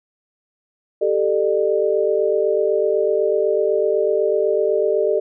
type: chord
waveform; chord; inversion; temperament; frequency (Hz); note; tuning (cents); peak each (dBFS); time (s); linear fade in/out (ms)
sine; G suspended second; none; equal with one note detuned; 392 / 440 / 602.8; G4 / A4 / D5; 0 / 0 / +45; -20 / -19 / -20; 1.01-5.2; 10
effects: none